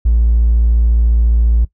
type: tone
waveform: triangle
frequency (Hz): 57.2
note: A#1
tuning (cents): -32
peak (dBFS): -5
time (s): 0.05-1.65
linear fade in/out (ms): 10
effects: noise-tail reverb RT60 0.1 s tail -20 dB re dry + tanh soft clip ceiling -4 dBFS